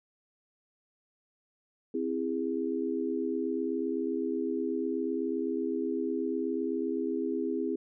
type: chord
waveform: sine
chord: C augmented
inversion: none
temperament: equal with one note detuned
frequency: 261.6 / 329.6 / 408.9 Hz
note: C4 / E4 / G#4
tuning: 0 / 0 / -27 cents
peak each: -33 dBFS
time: 1.94-7.76 s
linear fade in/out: 5 ms
effects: none